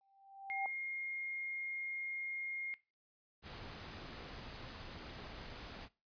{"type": "tone with exponential growth", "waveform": "sine", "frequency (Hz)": 784, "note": "G5", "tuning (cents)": 0, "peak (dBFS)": -34, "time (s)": [0.01, 0.66], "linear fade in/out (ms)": 1, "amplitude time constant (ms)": 140}
{"type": "tone", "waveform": "sine", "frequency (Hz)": 2135, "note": "C7", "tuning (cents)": 34, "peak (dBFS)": -38, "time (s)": [0.5, 2.74], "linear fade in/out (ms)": 0}
{"type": "noise", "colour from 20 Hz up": "pink", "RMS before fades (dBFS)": -49, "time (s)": [3.42, 5.89], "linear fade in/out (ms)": 50}
{"effects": ["noise-tail reverb RT60 0.3 s tail -20 dB re dry", "resampled to 11025 Hz"]}